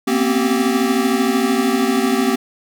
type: tone cluster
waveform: square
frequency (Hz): 233.3 / 253.6 / 266.7 / 386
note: A#3 / B3 / C4 / G4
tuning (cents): +2 / +46 / +33 / -27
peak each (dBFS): -21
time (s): 0.07-2.36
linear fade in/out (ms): 10
effects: none